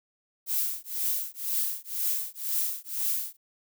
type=noise with tremolo; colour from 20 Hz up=violet; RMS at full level=-26 dBFS; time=0.46-3.37 s; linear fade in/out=50 ms; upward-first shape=triangle; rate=2 Hz; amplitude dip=100%; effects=none